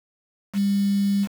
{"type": "tone with quantisation", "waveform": "sine", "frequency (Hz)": 199.8, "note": "G3", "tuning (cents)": 33, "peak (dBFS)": -18, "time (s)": [0.53, 1.28], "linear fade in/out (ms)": 50, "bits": 6, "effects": []}